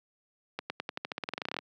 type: accelerating click train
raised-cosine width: 0.3 ms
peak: -17 dBFS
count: 19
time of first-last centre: 0.59-1.588 s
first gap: 110 ms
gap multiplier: 0.91
effects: high-pass 200 Hz 12 dB/octave